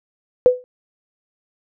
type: tone with exponential decay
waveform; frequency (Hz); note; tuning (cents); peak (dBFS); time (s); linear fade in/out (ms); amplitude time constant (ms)
sine; 500; B4; +21; -4; 0.46-0.64; 0; 37
effects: none